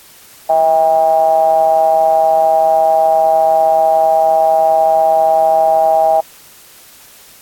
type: ring-modulated tone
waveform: triangle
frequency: 77.78 Hz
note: D#2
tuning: in tune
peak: -3 dBFS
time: 0.49-6.21 s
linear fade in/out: 10 ms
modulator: 722 Hz
effects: white hiss -41 dBFS RMS until 7.41 s + AAC 64 kbps